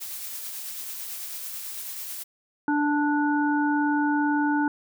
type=noise with tremolo; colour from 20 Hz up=blue; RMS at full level=-34 dBFS; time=0-2.24 s; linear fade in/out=20 ms; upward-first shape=triangle; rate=9.1 Hz; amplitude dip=30%
type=harmonic tone; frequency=293.7 Hz; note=D4; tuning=in tune; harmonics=1 / 3 / 5; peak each=-22 / -27 / -29 dBFS; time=2.68-4.68 s; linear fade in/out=2 ms
effects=none